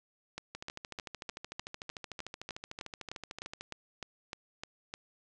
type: two click trains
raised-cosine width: 0.2 ms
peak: -22 / -24 dBFS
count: 16 / 42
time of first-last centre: 0.38-4.939 / 0.55-3.61 s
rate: 3.29 / 13.4 Hz
effects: resampled to 24000 Hz + 10-bit